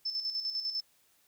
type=tone with tremolo; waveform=sine; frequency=5274 Hz; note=E8; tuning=in tune; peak=-30 dBFS; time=0.05-0.81 s; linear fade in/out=10 ms; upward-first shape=square; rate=10 Hz; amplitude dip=55%; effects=white hiss -68 dBFS RMS until 1.27 s